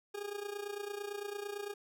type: tone with amplitude modulation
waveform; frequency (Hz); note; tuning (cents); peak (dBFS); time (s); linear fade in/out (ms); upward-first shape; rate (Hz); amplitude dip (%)
40% pulse; 408.7; G#4; -28; -35; 0.14-1.74; 10; sine; 28.9; 75
effects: none